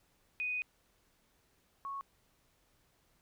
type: tone pair in turn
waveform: sine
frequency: 2489 / 1103.9 Hz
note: D#7 / C#6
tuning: 0 / -8 cents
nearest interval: octave + major second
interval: 1408 cents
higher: first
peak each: -33 / -38 dBFS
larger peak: first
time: 0.4-0.62 / 1.85-2.01 s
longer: first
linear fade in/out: 0 ms
effects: pink hiss -72 dBFS RMS until 3.21 s